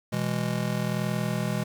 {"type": "chord", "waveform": "square", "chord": "E major", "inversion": "second", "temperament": "just", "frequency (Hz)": [123.61, 164.81, 206], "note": ["B2", "E3", "G#3"], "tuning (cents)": [2, 0, -14], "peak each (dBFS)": -31, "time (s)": [0.12, 1.64], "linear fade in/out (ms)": 10, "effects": ["9-bit"]}